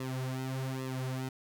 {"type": "tone with flanger", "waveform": "sawtooth", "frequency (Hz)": 130.81, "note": "C3", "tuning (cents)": 0, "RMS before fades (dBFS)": -36, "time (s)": [0, 1.29], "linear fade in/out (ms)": 5, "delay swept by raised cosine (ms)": [1.3, 5.9], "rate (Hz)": 1.2, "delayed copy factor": -0.95, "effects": []}